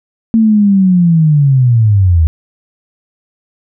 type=linear sweep; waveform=sine; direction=down; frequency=227.9 to 76.4 Hz; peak=-5 dBFS; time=0.34-2.27 s; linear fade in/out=0 ms; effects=none